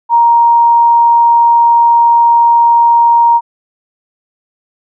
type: tone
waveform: sine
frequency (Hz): 937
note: A#5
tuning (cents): +9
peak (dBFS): -4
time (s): 0.09-3.41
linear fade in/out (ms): 50
effects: none